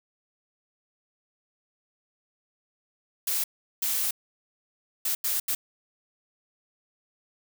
blue noise bursts at uneven times, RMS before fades -27 dBFS, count 5, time 3.27-3.44 / 3.82-4.11 / 5.05-5.15 / 5.24-5.4 / 5.48-5.55 s, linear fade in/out 5 ms, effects none

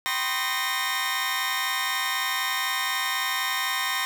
20% pulse tone cluster, 779 / 1007 / 1071 / 1239 / 1843 Hz, G5 / B5 / C6 / D#6 / A#6, -11 / +33 / +40 / -8 / -20 cents, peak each -30 / -27 / -26 / -30 / -23 dBFS, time 0.06-4.05 s, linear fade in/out 0 ms, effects none

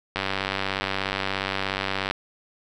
click train, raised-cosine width 0.3 ms, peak -9 dBFS, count 190, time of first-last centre 0.16-2.11 s, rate 96.9 Hz, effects none

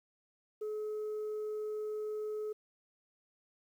sine tone, 426.7 Hz, G#4, 47 cents sharp, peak -33 dBFS, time 0.61-2.53 s, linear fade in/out 10 ms, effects tanh soft clip ceiling -34 dBFS + 11-bit

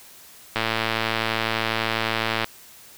click train, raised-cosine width 0.3 ms, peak -6 dBFS, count 212, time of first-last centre 0.56-2.444 s, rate 112 Hz, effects white hiss -47 dBFS RMS until 2.97 s

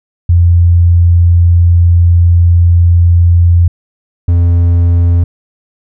sine / triangle tone pair in turn, 86.3 / 86.3 Hz, F2 / F2, -20 / -20 cents, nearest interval unison, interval 0 cents, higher neither, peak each -3 dBFS, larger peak neither, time 0.29-3.68 / 4.28-5.24 s, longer first, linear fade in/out 5 ms, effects none

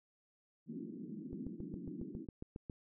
pink band-pass noise, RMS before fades -46 dBFS, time 0.66-2.27 s, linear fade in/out 50 ms, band 170 to 340 Hz, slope 48 dB/octave
click train, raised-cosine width 3 ms, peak -31 dBFS, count 11, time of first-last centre 1.33-2.698 s, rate 7.31 Hz
effects none

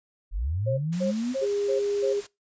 sine linear sweep, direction up, 36.65 to 261.1 Hz, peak -25 dBFS, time 0.31-1.36 s, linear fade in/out 50 ms
sine tone bursts, 537 Hz, C5, 45 cents sharp, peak -24 dBFS, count 5, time 0.66-2.14 s, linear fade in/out 20 ms, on 120 ms, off 220 ms
white noise, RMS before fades -42 dBFS, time 0.92-2.27 s, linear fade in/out 10 ms
sine tone, 406.7 Hz, G#4, 36 cents flat, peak -24 dBFS, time 1.41-2.21 s, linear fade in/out 20 ms
effects noise-tail reverb RT60 0.2 s tail -21 dB re dry + resampled to 16000 Hz

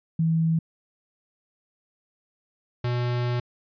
sine / square tone pair in turn, 162.7 / 121.92 Hz, E3 / B2, -22 / -22 cents, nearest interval perfect fourth, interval 500 cents, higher first, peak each -19 / -24 dBFS, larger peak first, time 0.19-0.59 / 2.84-3.4 s, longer second, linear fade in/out 5 ms, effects resampled to 11025 Hz

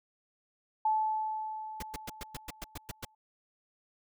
sine tone with exponential decay, 868 Hz, A5, 24 cents flat, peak -24 dBFS, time 0.85-3.15 s, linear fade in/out 5 ms, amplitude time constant 500 ms
pink noise bursts, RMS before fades -39 dBFS, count 10, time 1.8-3.05 s, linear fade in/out 5 ms, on 26 ms, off 110 ms
effects none

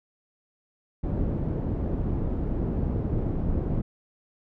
pink low-pass noise, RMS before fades -27 dBFS, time 1.03-3.82 s, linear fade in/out 10 ms, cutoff 350 Hz, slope 12 dB/octave, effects none

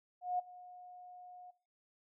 sine tone with ADSR envelope, 722 Hz, F#5, 43 cents flat, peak -30 dBFS, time 0.21-1.51 s, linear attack 180 ms, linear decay 11 ms, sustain -20 dB, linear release 10 ms, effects noise-tail reverb RT60 0.4 s tail -19 dB re dry

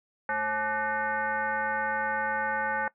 sine tone with frequency modulation, 1181 Hz, D6, 9 cents sharp, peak -26 dBFS, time 0.29-2.88 s, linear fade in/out 2 ms, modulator 321 Hz, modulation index 2, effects noise-tail reverb RT60 0.1 s tail -20 dB re dry

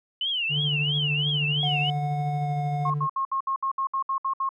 sine tone with vibrato, 2960 Hz, F#7, in tune, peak -24 dBFS, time 0.21-1.9 s, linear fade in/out 2 ms, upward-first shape triangle, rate 3 Hz, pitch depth 220 cents each way
triangle tone with tremolo, 147.1 Hz, D3, 3 cents sharp, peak -22 dBFS, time 0.49-3.08 s, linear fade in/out 50 ms, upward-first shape sine, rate 13 Hz, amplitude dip 35%
triangle tone with pitch glide, 730 to 722.9 Hz, F#5 to F#5, -24 to -40 cents, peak -27 dBFS, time 1.63-2.9 s, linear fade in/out 2 ms, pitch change -16 cents, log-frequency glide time 2.37-2.53 s
sine tone bursts, 1079 Hz, C#6, 47 cents flat, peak -23 dBFS, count 11, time 2.85-4.491 s, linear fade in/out 5 ms, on 91 ms, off 64 ms
effects none

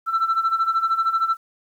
sine tone with tremolo, 1336 Hz, E6, 23 cents sharp, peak -13 dBFS, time 0.06-1.37 s, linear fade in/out 50 ms, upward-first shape sine, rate 13 Hz, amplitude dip 80%, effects tanh soft clip ceiling -14 dBFS + 9-bit

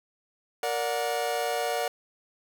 40% pulse chord, Bb augmented, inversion none, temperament just, 466.2 / 582.7 / 728.4 Hz, Bb4 / D5 / F#5, 0 / -14 / -27 cents, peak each -31 / -31 / -29 dBFS, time 0.63-1.88 s, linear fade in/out 2 ms, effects none

